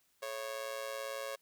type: tone with amplitude modulation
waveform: sawtooth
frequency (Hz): 550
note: C#5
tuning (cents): -14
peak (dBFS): -31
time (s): 0.22-1.36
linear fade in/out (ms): 10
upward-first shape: sine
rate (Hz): 118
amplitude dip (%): 80
effects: white hiss -73 dBFS RMS until 1.41 s